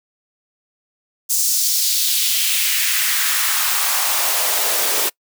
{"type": "noise with high-pass filter sweep", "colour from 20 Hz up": "white", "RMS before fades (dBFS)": -18, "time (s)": [1.29, 5.1], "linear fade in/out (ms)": 20, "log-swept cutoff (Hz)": [6700, 370], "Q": 1.7, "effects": ["noise-tail reverb RT60 0.1 s tail -25 dB re dry"]}